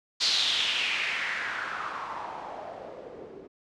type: noise with low-pass filter sweep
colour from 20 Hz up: blue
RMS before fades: -31 dBFS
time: 0.2-3.48 s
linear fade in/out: 20 ms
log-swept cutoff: 4500 to 360 Hz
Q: 3.5
effects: low-pass 7000 Hz 12 dB/octave